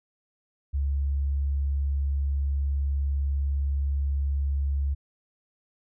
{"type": "tone", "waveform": "sine", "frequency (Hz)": 69.8, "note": "C#2", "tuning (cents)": 13, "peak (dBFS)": -23, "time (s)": [0.73, 4.95], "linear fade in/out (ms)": 20, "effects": []}